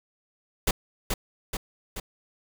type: noise with echo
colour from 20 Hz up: pink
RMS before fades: -22 dBFS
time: 0.67-0.71 s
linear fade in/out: 5 ms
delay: 430 ms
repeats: 3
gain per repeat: -4 dB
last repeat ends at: 2 s
effects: none